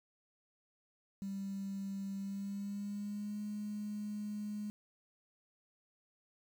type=tone with pitch glide; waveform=triangle; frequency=196 to 208.9 Hz; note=G3 to G#3; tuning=0 to +10 cents; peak=-34 dBFS; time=1.22-4.7 s; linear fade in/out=0 ms; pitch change=+110 cents; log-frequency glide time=2.17-3.41 s; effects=tanh soft clip ceiling -36 dBFS + 10-bit